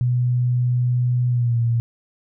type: tone with pitch glide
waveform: sine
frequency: 123.47 to 117.08 Hz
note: B2 to A#2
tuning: 0 to +8 cents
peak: -16 dBFS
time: 0.01-1.8 s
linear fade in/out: 0 ms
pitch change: -92 cents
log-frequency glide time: 1.29-1.58 s
effects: none